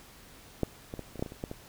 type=clicks; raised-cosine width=2 ms; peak=-13 / -24 / -24 / -30 / -23 / -16 / -27 / -30 / -20 / -24 dBFS; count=10; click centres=0.633 / 0.939 / 0.993 / 1.157 / 1.194 / 1.225 / 1.262 / 1.321 / 1.439 / 1.514 s; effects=pink hiss -53 dBFS RMS until 1.68 s